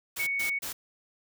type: noise bursts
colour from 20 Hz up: white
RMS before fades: -36 dBFS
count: 3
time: 0.16-0.73 s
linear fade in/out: 10 ms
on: 110 ms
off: 120 ms
type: tone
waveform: sine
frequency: 2224 Hz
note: C#7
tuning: 5 cents sharp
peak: -27 dBFS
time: 0.19-0.59 s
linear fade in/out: 10 ms
effects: none